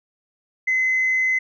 sine tone, 2043 Hz, C7, 42 cents flat, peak -16 dBFS, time 0.67-1.39 s, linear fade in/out 10 ms, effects tanh soft clip ceiling -13 dBFS

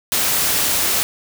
white noise, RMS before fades -18 dBFS, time 0.12-1.03 s, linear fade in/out 0 ms, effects none

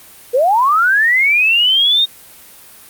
sine linear sweep, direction up, 459.6 to 3729 Hz, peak -9 dBFS, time 0.33-2.06 s, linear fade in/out 20 ms, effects white hiss -40 dBFS RMS until 2.89 s + Opus 32 kbps

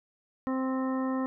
harmonic tone, 261.6 Hz, C4, in tune, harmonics 1 / 2 / 3 / 4 / 5 / 7, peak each -28 / -36 / -42 / -38 / -43 / -46 dBFS, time 0.47-1.26 s, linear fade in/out 0 ms, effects none

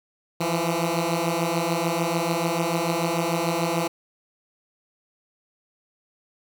10% pulse beating tone pair, 164.81 / 171.61 Hz, E3 / F3, 0 / -30 cents, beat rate 6.8 Hz, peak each -17 dBFS, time 0.4-3.88 s, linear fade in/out 10 ms, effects none

